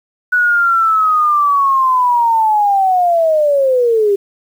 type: linear sweep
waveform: sine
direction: down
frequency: 1480 to 391.6 Hz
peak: -9 dBFS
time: 0.32-4.16 s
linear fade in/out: 10 ms
effects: 7-bit